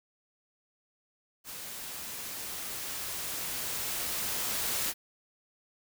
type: noise with level ramp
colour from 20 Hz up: white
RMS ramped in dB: -42 to -31 dBFS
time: 1.44-4.94 s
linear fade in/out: 50 ms
effects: none